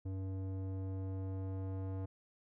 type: tone with low-pass filter sweep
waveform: square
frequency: 95.3 Hz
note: G2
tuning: 48 cents flat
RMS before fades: -40 dBFS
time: 0.05-2.06 s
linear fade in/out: 10 ms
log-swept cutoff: 410 to 740 Hz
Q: 0.85
effects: none